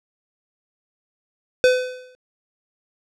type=tone with exponential decay; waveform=square; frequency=505 Hz; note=B4; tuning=39 cents sharp; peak=-10 dBFS; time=1.64-2.15 s; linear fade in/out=0 ms; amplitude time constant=110 ms; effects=low-pass 6000 Hz 12 dB/octave